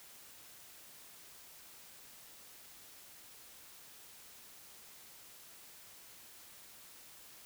silence, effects white hiss -56 dBFS RMS until 7.45 s

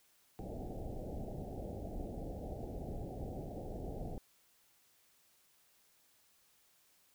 pink low-pass noise, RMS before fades -43 dBFS, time 0.39-4.18 s, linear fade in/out 0 ms, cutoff 790 Hz, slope 96 dB/octave, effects white hiss -70 dBFS RMS until 7.14 s

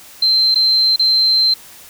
sine tone with dropouts, 4117 Hz, C8, 29 cents flat, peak -10 dBFS, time 0.22-1.54 s, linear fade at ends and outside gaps 5 ms, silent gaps 0.546-0.556 / 0.961-0.994 s, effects white hiss -40 dBFS RMS until 1.89 s

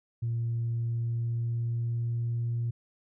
sine tone with pitch glide, 116.54 to 117.76 Hz, A#2 to A#2, 0 to +18 cents, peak -26 dBFS, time 0.22-2.71 s, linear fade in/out 10 ms, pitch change +18 cents, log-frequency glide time 0.75-2.51 s, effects tanh soft clip ceiling -24 dBFS

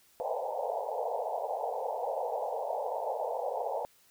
pink band-pass noise, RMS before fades -34 dBFS, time 0.2-3.85 s, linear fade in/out 0 ms, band 460 to 920 Hz, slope 96 dB/octave, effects white hiss -64 dBFS RMS until 4.1 s

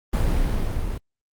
brown noise with level ramp, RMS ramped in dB -18 to -27 dBFS, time 0.13-0.98 s, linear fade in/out 5 ms, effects Opus 32 kbps

